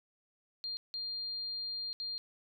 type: tone bursts at uneven times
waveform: sine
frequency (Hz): 4200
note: C8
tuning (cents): +6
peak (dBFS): -36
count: 3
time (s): 0.64-0.77 / 0.94-1.93 / 2-2.18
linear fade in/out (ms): 0
effects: none